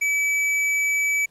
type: tone with tanh clipping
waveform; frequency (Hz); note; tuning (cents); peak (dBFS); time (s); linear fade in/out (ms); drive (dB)
sine; 2295; D7; -40; -21; 0.01-1.26; 10; 13
effects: pink hiss -62 dBFS RMS until 1.3 s + low-pass 12000 Hz 12 dB/octave